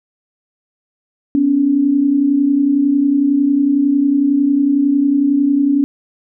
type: tone pair together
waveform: sine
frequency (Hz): 253.3 / 284.3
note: B3 / C#4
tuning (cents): +44 / +44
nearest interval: major second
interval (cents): 200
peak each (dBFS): -18 / -11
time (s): 1.35-5.84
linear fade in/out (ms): 0
effects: none